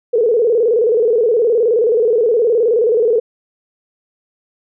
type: tone with vibrato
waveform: sine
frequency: 457.5 Hz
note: A#4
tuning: 32 cents flat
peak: -10 dBFS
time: 0.13-3.2 s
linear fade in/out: 10 ms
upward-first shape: square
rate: 19 Hz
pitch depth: 100 cents each way
effects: none